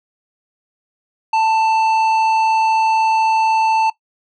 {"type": "tone with tanh clipping", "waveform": "sine", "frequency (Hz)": 886, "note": "A5", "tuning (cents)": 12, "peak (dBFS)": -14, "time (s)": [1.33, 3.9], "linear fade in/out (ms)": 5, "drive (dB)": 10, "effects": ["noise-tail reverb RT60 0.1 s tail -17 dB re dry"]}